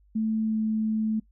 sine tone with pitch glide, 219.7 to 218.2 Hz, A3 to A3, -2 to -14 cents, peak -23 dBFS, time 0.15-1.2 s, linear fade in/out 10 ms, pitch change -12 cents, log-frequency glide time 0.44-0.58 s, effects noise-tail reverb RT60 0.1 s tail -21 dB re dry + added 50 Hz sine -57 dBFS peak until 1.31 s

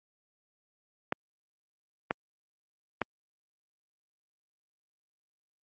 clicks, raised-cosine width 0.5 ms, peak -12 dBFS, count 3, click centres 1.124 / 2.109 / 3.017 s, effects high-pass 150 Hz 12 dB/octave + Opus 48 kbps

